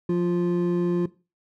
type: tone pair together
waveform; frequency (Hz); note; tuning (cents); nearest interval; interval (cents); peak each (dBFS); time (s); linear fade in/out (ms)
triangle; 175.92 / 349.2; F3 / F4; +13 / 0; octave; 1187; -21; 0.09-1.06; 5
effects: noise-tail reverb RT60 0.3 s tail -18 dB re dry